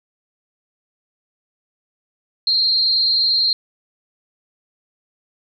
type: tone with amplitude modulation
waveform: sine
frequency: 4193 Hz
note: C8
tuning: 3 cents sharp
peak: -11 dBFS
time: 2.47-3.53 s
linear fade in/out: 2 ms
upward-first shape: sine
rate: 257 Hz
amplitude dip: 60%
effects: none